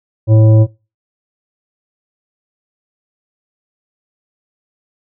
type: tone with frequency modulation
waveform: sine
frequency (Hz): 110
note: A2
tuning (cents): 0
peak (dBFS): -4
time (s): 0.27-0.67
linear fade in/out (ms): 50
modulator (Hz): 438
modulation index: 0.43
effects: noise-tail reverb RT60 0.3 s tail -24 dB re dry